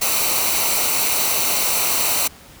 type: noise with comb filter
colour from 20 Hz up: white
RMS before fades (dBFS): -19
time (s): 0.01-2.28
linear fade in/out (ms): 10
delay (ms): 0.59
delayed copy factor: -0.6
effects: pink hiss -44 dBFS RMS until 2.6 s